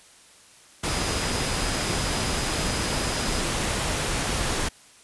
sine tone in noise, 4978 Hz, D#8, in tune, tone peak -37 dBFS, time 0.88-3.41 s, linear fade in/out 10 ms, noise pink, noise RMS -26 dBFS, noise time 0.83-4.69 s, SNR -14 dB, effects white hiss -52 dBFS RMS until 5.03 s + resampled to 24000 Hz

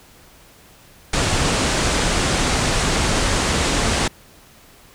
pink low-pass noise, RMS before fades -19 dBFS, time 1.13-4.08 s, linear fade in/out 5 ms, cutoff 9200 Hz, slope 48 dB/octave, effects pink hiss -48 dBFS RMS until 4.94 s

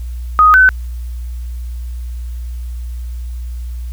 sine tone pair in turn, 1248 / 1516.3 Hz, D#6 / F#6, +5 / +42 cents, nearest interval minor third, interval 337 cents, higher second, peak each -4 dBFS, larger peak neither, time 0.39-0.54 / 0.54-0.69 s, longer neither, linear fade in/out 0 ms, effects added 60 Hz sine -21 dBFS peak until 3.92 s + white hiss -48 dBFS RMS until 3.92 s

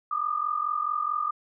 sine tone pair together, 1189.4 / 1234 Hz, D6 / D#6, +22 / -15 cents, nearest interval minor second, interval 63 cents, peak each -28 dBFS, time 0.11-1.31 s, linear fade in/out 5 ms, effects none

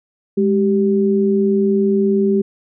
sine tone pair together, 206.2 / 389.3 Hz, G#3 / G4, -12 / -12 cents, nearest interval major seventh, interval 1100 cents, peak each -15 dBFS, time 0.37-2.42 s, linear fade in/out 10 ms, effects none

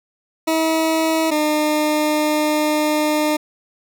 20% pulse tone pair in turn, 321.2 / 303.3 Hz, E4 / D#4, -45 / -44 cents, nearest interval minor second, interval 99 cents, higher first, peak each -11 dBFS, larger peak neither, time 0.47-1.31 / 1.31-3.37 s, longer second, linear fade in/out 10 ms, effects none

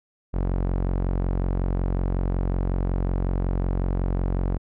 sawtooth tone with low-pass filter, 45.43 Hz, F#1, 31 cents flat, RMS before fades -24 dBFS, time 0.33-4.58 s, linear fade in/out 20 ms, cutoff 930 Hz, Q 0.62, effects none

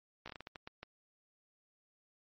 slowing click train, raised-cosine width 0.3 ms, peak -29 dBFS, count 10, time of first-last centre 0.26-0.83 s, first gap 15 ms, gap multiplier 1.34, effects MP3 32 kbps

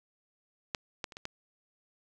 clicks, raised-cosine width 0.2 ms, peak -14 / -17 / -30 / -25 / -19 dBFS, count 5, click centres 0.748 / 1.042 / 1.122 / 1.169 / 1.254 s, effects none

